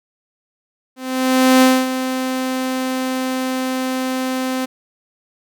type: tone with ADSR envelope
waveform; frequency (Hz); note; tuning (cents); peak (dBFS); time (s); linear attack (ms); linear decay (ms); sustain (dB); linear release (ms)
sawtooth; 258.8; C4; -19; -4; 0.96-4.66; 660; 240; -11; 15
effects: none